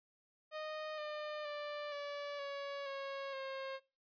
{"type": "tone with pitch steps", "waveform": "sawtooth", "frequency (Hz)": [618, 603.5, 589.4, 575.6, 562.1, 549, 536.1], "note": ["D#5", "D5", "D5", "D5", "C#5", "C#5", "C5"], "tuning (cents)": [-12, 47, 6, -35, 24, -17, 42], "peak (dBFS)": -37, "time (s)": [0.51, 3.8], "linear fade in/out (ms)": 50, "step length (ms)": 470, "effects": ["noise-tail reverb RT60 0.3 s tail -22 dB re dry", "resampled to 11025 Hz"]}